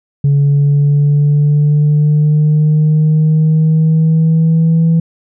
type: exponential sweep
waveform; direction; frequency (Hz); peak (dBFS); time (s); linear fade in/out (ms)
sine; up; 141.3 to 164.81; -5; 0.24-5; 5
effects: tanh soft clip ceiling -5 dBFS